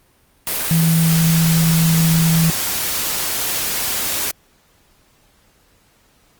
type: tone in noise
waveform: sine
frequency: 163.6 Hz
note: E3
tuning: 13 cents flat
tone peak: -12 dBFS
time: 0.71-2.5 s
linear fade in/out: 0 ms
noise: white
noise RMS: -21 dBFS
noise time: 0.47-4.31 s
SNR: +6 dB
effects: pink hiss -56 dBFS RMS until 6.39 s + Opus 32 kbps